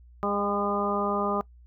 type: harmonic tone with a mistuned harmonic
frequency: 203.3 Hz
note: G#3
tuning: 37 cents flat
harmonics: 1 / 2 / 3 / 4 / 5 / 6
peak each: -31 / -31 / -32 / -33 / -34 / -30 dBFS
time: 0.23-1.41 s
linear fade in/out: 0 ms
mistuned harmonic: 4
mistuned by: -15 cents
effects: noise-tail reverb RT60 0.1 s tail -22 dB re dry + added 60 Hz sine -49 dBFS peak until 1.66 s